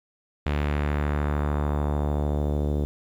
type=tone with low-pass filter sweep; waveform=sawtooth; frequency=73.42 Hz; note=D2; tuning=in tune; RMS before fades=-25 dBFS; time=0.46-2.85 s; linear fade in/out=0 ms; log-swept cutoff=2800 to 450 Hz; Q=1.4; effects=9-bit